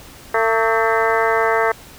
harmonic tone with a mistuned harmonic, 225.2 Hz, A3, 40 cents sharp, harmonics 2 / 3 / 4 / 5 / 6 / 7 / 8 / 9, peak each -19 / -21 / -22 / -23 / -24 / -24 / -25 / -26 dBFS, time 0.34-1.72 s, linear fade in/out 5 ms, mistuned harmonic 6, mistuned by -66 cents, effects pink hiss -41 dBFS RMS until 1.98 s

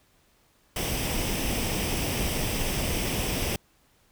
pink noise with comb filter, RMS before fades -28 dBFS, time 0.76-3.56 s, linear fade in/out 2 ms, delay 0.36 ms, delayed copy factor +0.55, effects pink hiss -64 dBFS RMS until 4.11 s

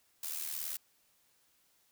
blue noise with amplitude modulation, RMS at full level -36 dBFS, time 0.23-0.77 s, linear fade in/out 5 ms, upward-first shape sine, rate 78.4 Hz, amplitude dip 70%, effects white hiss -71 dBFS RMS until 1.91 s

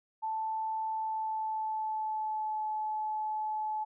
sine tone with pitch glide, 880 to 860.9 Hz, A5 to A5, 0 to -38 cents, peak -31 dBFS, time 0.22-3.85 s, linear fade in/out 20 ms, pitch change -38 cents, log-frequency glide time 0.9-2.65 s, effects none

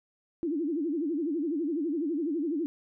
sine tone with vibrato, 311.4 Hz, D#4, 2 cents sharp, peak -27 dBFS, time 0.43-2.66 s, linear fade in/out 0 ms, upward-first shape sine, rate 12 Hz, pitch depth 200 cents each way, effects none

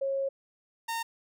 sine / sawtooth tone pair in turn, 545 / 916.6 Hz, C#5 / A#5, -29 / -29 cents, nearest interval major sixth, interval 900 cents, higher second, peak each -27 dBFS, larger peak neither, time 0.01-0.29 / 0.88-1.03 s, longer first, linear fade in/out 10 ms, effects none

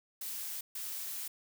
blue noise bursts at uneven times, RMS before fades -40 dBFS, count 2, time 0.21-0.61 / 0.75-1.28 s, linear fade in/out 5 ms, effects none

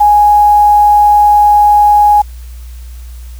sine tone with quantisation, 830.6 Hz, G#5, in tune, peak -3 dBFS, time 0-2.22 s, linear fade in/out 10 ms, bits 5, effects added 60 Hz sine -25 dBFS peak until 3.39 s + white hiss -43 dBFS RMS until 3.39 s

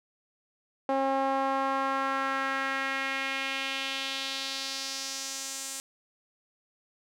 sawtooth tone with band-pass filter sweep, 270 Hz, C#4, 45 cents flat, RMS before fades -31 dBFS, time 0.89-5.8 s, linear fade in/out 0 ms, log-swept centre 700 to 8000 Hz, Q 2, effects none

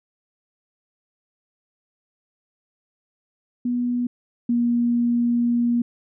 sine tone pair in turn, 243.9 / 238.3 Hz, B3 / A#3, -21 / +38 cents, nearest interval unison, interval 41 cents, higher first, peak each -20 / -17 dBFS, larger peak second, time 3.65-4.07 / 4.49-5.82 s, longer second, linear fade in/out 5 ms, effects none

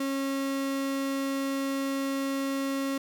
35% pulse tone, 272.9 Hz, C#4, 27 cents flat, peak -26 dBFS, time 0-2.98 s, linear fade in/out 5 ms, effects none

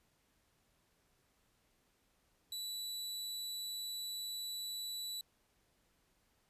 sawtooth tone, 3951 Hz, B7, in tune, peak -37 dBFS, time 2.52-5.21 s, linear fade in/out 2 ms, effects pink hiss -75 dBFS RMS until 6.49 s + resampled to 32000 Hz

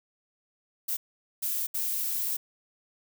violet noise bursts at uneven times, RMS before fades -30 dBFS, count 3, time 0.88-0.97 / 1.42-1.67 / 1.74-2.37 s, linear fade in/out 10 ms, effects none

